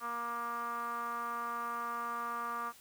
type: tone with low-pass filter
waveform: 5% pulse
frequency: 235.9 Hz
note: A#3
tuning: 21 cents sharp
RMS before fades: -38 dBFS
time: 0-2.73 s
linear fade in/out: 50 ms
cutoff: 1200 Hz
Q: 6.2
effects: white hiss -58 dBFS RMS until 2.8 s